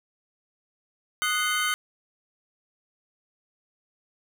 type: tone cluster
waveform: square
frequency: 1242 / 1479 / 2097 / 3062 Hz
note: D#6 / F#6 / C7 / G7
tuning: -3 / -1 / +3 / -41 cents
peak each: -30 dBFS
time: 1.22-1.74 s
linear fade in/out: 0 ms
effects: none